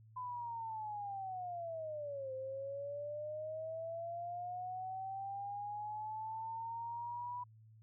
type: linear two-way sweep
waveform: sine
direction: down then up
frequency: 1012 to 520 to 985 Hz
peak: -40 dBFS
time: 0.16-7.44 s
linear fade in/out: 10 ms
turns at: 2.33 s
effects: added 110 Hz sine -58 dBFS peak until 7.82 s